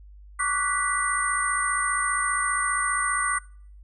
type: tone cluster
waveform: sine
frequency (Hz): 1125 / 1180 / 1479 / 1965 / 8770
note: C#6 / D6 / F#6 / B6 / C#9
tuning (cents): +25 / +8 / -1 / -9 / -20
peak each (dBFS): -29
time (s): 0.39-3.39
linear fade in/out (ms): 10
effects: noise-tail reverb RT60 0.6 s tail -25 dB re dry + added 50 Hz sine -44 dBFS peak until 3.83 s